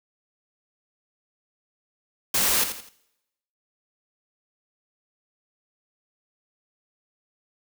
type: noise with echo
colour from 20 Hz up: white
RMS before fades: -22 dBFS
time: 2.34-2.64 s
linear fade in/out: 5 ms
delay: 84 ms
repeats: 3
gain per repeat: -9 dB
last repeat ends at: 2.892 s
effects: noise-tail reverb RT60 0.9 s tail -22 dB re dry